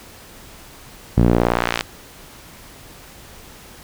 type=tone with band-pass filter sweep; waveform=sawtooth; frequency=58.7 Hz; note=A#1; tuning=13 cents sharp; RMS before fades=-17 dBFS; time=1.17-1.82 s; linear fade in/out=5 ms; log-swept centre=160 to 3600 Hz; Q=0.84; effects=pink hiss -42 dBFS RMS until 3.83 s